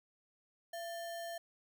sine tone with sample-and-hold, 677 Hz, E5, 46 cents sharp, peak -40 dBFS, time 0.73-1.38 s, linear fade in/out 5 ms, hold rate 2450 Hz, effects none

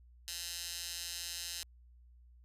15% pulse tone with high-pass filter, 172.6 Hz, F3, 20 cents flat, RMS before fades -42 dBFS, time 0.28-1.63 s, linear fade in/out 0 ms, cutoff 4300 Hz, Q 1.2, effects added 60 Hz sine -57 dBFS peak until 2.44 s + resampled to 32000 Hz

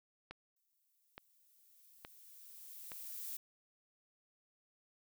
click train, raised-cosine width 0.3 ms, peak -31 dBFS, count 4, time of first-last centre 0.31-2.919 s, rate 1.15 Hz
violet noise with exponential growth, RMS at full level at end -43 dBFS, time 0.56-3.37 s, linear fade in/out 5 ms, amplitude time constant 610 ms
effects none

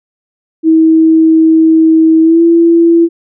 sine tone with pitch glide, 321.3 to 335.7 Hz, E4 to E4, -44 to +32 cents, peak -3 dBFS, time 0.63-3.09 s, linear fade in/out 50 ms, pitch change +76 cents, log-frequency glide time 2.22-2.42 s, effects none

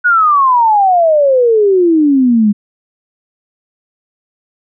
sine exponential sweep, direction down, 1480 to 201.7 Hz, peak -6 dBFS, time 0.04-2.53 s, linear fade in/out 20 ms, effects none

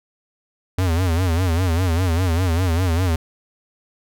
square tone with vibrato, 87.31 Hz, F2, in tune, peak -17 dBFS, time 0.78-3.16 s, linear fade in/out 5 ms, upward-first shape sine, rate 5 Hz, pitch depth 140 cents each way, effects none

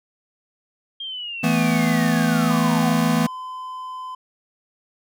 sine linear sweep, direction down, 3226 to 663 Hz, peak -28 dBFS, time 1-2.93 s, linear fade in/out 5 ms
square chord, E suspended fourth, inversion none, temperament equal, 164.81 / 220 / 246.9 Hz, E3 / A3 / B3, 0 / 0 / 0 cents, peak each -22 dBFS, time 1.43-3.27 s, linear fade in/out 10 ms
triangle tone, 1021 Hz, C6, 43 cents flat, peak -28 dBFS, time 2.5-4.15 s, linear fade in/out 5 ms
effects none

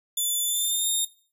5% pulse tone with pitch glide, 3500 to 3676 Hz, A7 to A#7, -10 to -25 cents, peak -16 dBFS, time 0.17-1.05 s, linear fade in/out 5 ms, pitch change +85 cents, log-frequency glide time 0.45-0.88 s, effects noise-tail reverb RT60 0.4 s tail -17 dB re dry + resampled to 32000 Hz

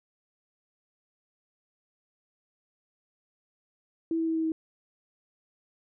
sine tone with pitch steps, 328.1 / 326 / 324 / 321.9 / 319.9 Hz, E4 / E4 / E4 / E4 / D#4, -8 / -19 / -30 / -41 / +48 cents, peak -25 dBFS, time 4.11-4.52 s, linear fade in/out 2 ms, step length 82 ms, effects none

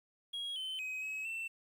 triangle tone with pitch steps, 3299 / 3067 / 2527 / 2560 / 2681 Hz, G#7 / G7 / D#7 / D#7 / E7, -12 / -38 / +26 / +49 / +29 cents, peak -36 dBFS, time 0.33-1.48 s, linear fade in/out 10 ms, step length 230 ms, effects 11-bit

